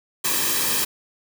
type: noise with comb filter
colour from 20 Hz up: white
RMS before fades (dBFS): -22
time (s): 0.24-0.85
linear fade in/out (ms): 10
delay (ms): 1.4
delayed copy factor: -0.65
effects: none